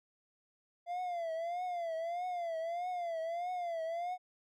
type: tone with vibrato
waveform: triangle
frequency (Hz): 687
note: F5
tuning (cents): -29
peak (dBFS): -33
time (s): 0.86-4.18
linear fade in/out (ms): 50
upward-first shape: triangle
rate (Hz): 1.6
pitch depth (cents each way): 120
effects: none